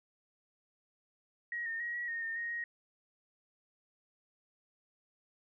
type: tone with pitch steps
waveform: sine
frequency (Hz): 1896 / 1827 / 1895 / 1920 / 1849 / 1820 / 1868 / 1880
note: A#6 / A#6 / A#6 / B6 / A#6 / A#6 / A#6 / A#6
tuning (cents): +29 / -35 / +28 / -49 / -15 / -42 / +3 / +14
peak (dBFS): -35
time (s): 1.52-2.64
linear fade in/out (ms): 2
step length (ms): 140
effects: none